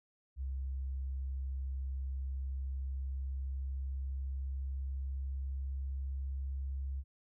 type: tone with pitch glide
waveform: sine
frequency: 66.5 to 67.66 Hz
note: C2 to C#2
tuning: +29 to -41 cents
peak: -35 dBFS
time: 0.36-7.04 s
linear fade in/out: 50 ms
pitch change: +30 cents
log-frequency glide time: 1.84-6.92 s
effects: none